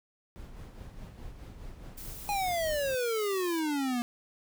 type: noise with tremolo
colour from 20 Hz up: brown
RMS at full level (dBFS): -43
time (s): 0.36-2.95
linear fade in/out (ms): 0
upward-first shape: sine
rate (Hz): 4.8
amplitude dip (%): 45
type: noise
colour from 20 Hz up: blue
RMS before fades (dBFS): -45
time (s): 1.97-3.6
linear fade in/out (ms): 10
type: exponential sweep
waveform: square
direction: down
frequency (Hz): 833 to 235.8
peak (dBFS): -29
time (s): 2.29-4.02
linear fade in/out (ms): 0
effects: none